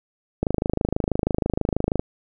click train, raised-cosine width 2 ms, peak -7 dBFS, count 42, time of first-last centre 0.43-1.995 s, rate 26.2 Hz, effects none

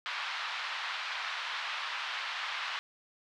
pink band-pass noise, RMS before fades -37 dBFS, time 0.06-2.79 s, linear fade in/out 0 ms, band 1000 to 4000 Hz, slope 24 dB/octave, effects none

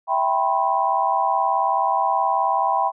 sine chord, C major seventh, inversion first, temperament equal with one note detuned, 659.3 / 784 / 987.8 / 1066.6 Hz, E5 / G5 / B5 / C6, 0 / 0 / 0 / +33 cents, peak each -26 / -21 / -21 / -26 dBFS, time 0.07-2.92 s, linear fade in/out 50 ms, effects none

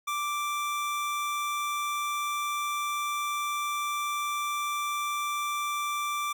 square tone pair together, 1174.7 / 2349 Hz, D6 / D7, 0 / 0 cents, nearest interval octave, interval 1200 cents, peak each -30 / -37 dBFS, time 0.07-6.33 s, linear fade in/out 10 ms, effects none

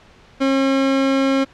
30% pulse tone, 270 Hz, C#4, 45 cents flat, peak -12 dBFS, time 0.4-1.45 s, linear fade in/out 20 ms, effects pink hiss -48 dBFS RMS until 1.53 s + low-pass 4000 Hz 12 dB/octave

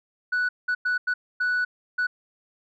sine tone bursts at uneven times, 1480 Hz, F#6, in tune, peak -19 dBFS, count 6, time 0.32-0.49 / 0.68-0.75 / 0.85-0.98 / 1.07-1.14 / 1.4-1.65 / 1.98-2.07 s, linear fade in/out 10 ms, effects tanh soft clip ceiling -20 dBFS

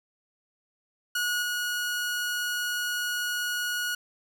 sawtooth tone with level steps, 1453 Hz, F#6, 32 cents flat, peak -22 / -24 dBFS, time 1.15-3.95 s, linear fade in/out 5 ms, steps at 1.42 s, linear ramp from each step 2 ms, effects none

